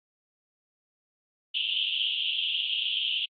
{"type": "band-pass noise", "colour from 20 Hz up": "pink", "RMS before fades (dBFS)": -29, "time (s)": [1.54, 3.26], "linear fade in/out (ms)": 10, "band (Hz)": [2800, 3400], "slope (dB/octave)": 96, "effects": ["AAC 48 kbps"]}